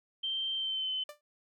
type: tone with pitch glide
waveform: sine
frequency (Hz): 3136 to 3050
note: G7 to G7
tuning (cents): 0 to -48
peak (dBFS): -31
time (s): 0.23-1.04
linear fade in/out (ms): 10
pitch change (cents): -48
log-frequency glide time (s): 0.55-0.91
type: tone with exponential decay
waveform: sawtooth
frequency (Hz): 592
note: D5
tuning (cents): +14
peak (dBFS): -36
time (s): 1.09-1.21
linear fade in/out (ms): 2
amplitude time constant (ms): 24
effects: none